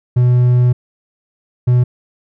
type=tone pair in turn; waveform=triangle; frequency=123.6 / 123.6 Hz; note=B2 / B2; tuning=+2 / +2 cents; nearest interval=unison; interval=0 cents; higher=neither; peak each=-6 dBFS; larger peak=neither; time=0.16-0.73 / 1.67-1.84 s; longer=first; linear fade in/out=10 ms; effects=none